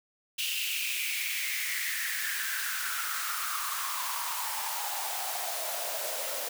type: noise with high-pass filter sweep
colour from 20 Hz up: white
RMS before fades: -33 dBFS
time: 0.38-6.49 s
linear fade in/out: 10 ms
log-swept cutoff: 2900 to 530 Hz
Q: 6.1
effects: none